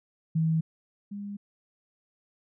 sine tone pair in turn, 160.9 / 202.7 Hz, E3 / G#3, -42 / -42 cents, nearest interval major third, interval 400 cents, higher second, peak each -22 / -34 dBFS, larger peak first, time 0.35-0.61 / 1.11-1.37 s, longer neither, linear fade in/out 10 ms, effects none

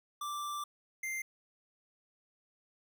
square tone pair in turn, 1174.7 / 2093 Hz, D6 / C7, 0 / 0 cents, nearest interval minor seventh, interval 1000 cents, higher second, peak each -37 / -36 dBFS, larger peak second, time 0.21-0.64 / 1.03-1.22 s, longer first, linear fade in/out 5 ms, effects none

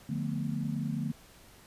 sine chord, B half-diminished seventh, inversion first, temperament just, 148.16 / 177.8 / 222.2 / 246.9 Hz, D3 / F3 / A3 / B3, +16 / +31 / +17 / 0 cents, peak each -34 / -38 / -35 / -38 dBFS, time 0.09-1.12 s, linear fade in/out 5 ms, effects pink hiss -56 dBFS RMS until 1.66 s + resampled to 32000 Hz

